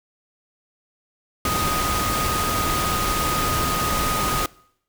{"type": "tone in noise", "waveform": "sine", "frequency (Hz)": 1244.5, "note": "D#6", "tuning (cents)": 0, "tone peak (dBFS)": -24, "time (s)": [1.45, 4.46], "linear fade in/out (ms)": 2, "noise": "pink", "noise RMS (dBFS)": -24, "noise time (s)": [1.45, 4.46], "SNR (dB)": -3, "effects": ["noise-tail reverb RT60 0.7 s tail -23 dB re dry"]}